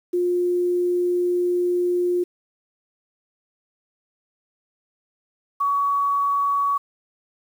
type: tone pair in turn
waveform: sine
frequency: 355 / 1127.7 Hz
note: F4 / C#6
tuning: +28 / +29 cents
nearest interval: octave + minor sixth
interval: 2001 cents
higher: second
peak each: -18 dBFS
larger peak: neither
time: 0.13-2.24 / 5.6-6.78 s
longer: first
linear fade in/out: 10 ms
effects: 8-bit